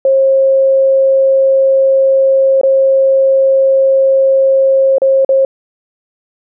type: tone with dropouts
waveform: sine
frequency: 537 Hz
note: C5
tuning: 45 cents sharp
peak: -6 dBFS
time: 0.05-5.45 s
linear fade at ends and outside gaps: 2 ms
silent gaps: 2.613-2.633 / 4.983-5.018 / 5.248-5.291 s
effects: none